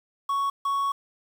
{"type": "tone bursts at uneven times", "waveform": "triangle", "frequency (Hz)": 1112, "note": "C#6", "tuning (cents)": 5, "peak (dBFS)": -21, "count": 2, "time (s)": [[0.29, 0.5], [0.65, 0.92]], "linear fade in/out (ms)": 5, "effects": ["8-bit"]}